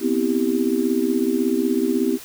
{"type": "chord", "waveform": "sine", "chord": "C major seventh", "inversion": "third", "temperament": "just", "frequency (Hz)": [245.3, 261.6, 327, 392.4], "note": ["B3", "C4", "E4", "G4"], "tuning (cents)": [-12, 0, -14, 2], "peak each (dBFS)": -23, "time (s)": [0, 2.19], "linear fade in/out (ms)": 50, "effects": ["white hiss -40 dBFS RMS until 2.24 s"]}